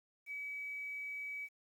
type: tone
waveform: sine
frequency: 2282 Hz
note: C#7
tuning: 50 cents sharp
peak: -40 dBFS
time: 0.26-1.49 s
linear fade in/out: 50 ms
effects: 11-bit